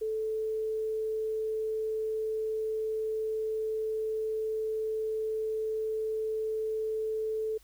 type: tone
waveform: sine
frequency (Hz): 437.2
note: A4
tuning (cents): -11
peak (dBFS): -29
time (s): 0.01-7.58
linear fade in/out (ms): 10
effects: added 50 Hz sine -59 dBFS peak until 7.63 s + white hiss -63 dBFS RMS until 7.63 s